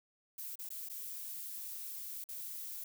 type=noise with dropouts; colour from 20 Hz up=violet; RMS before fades=-44 dBFS; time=0.38-2.84 s; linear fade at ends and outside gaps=5 ms; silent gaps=0.556-0.59 / 0.69-0.703 / 0.888-0.897 / 2.241-2.288 s; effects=none